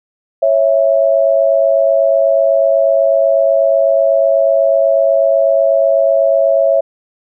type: tone pair together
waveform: sine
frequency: 551.2 / 659.3 Hz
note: C#5 / E5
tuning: -10 / 0 cents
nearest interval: minor third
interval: 310 cents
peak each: -11 dBFS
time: 0.42-6.81 s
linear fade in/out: 10 ms
effects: none